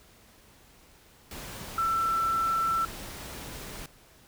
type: tone in noise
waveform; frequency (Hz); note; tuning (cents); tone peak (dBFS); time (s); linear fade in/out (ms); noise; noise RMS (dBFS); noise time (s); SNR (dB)
sine; 1337; E6; +24; -24; 1.78-2.85; 2; pink; -41; 1.31-3.86; +14
effects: pink hiss -57 dBFS RMS until 4.27 s